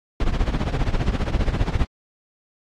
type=noise with tremolo; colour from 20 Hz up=brown; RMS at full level=-17 dBFS; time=0.2-1.85 s; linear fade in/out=2 ms; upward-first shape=triangle; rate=15 Hz; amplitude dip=90%; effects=low-pass 5000 Hz 12 dB/octave + AAC 48 kbps